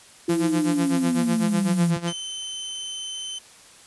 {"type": "linear sweep", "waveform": "sine", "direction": "down", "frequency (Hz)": [341.4, 159.2], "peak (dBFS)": -20, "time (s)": [0.28, 1.97], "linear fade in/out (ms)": 5}
{"type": "noise", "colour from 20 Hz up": "violet", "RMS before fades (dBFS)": -32, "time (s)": [0.28, 1.92], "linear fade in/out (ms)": 20}
{"type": "tone with tremolo", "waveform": "sawtooth", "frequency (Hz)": 171.2, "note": "F3", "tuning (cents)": -34, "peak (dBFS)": -18, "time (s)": [0.29, 2.13], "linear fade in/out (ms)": 5, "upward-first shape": "sine", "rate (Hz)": 8, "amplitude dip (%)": 85}
{"type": "tone", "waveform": "sawtooth", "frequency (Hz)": 3065, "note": "G7", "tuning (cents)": -40, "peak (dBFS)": -27, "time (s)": [2.07, 3.39], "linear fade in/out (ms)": 10}
{"effects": ["white hiss -49 dBFS RMS until 3.86 s", "resampled to 24000 Hz"]}